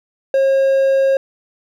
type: tone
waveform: triangle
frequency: 540 Hz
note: C#5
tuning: 45 cents flat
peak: -9 dBFS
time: 0.34-1.17 s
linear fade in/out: 2 ms
effects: none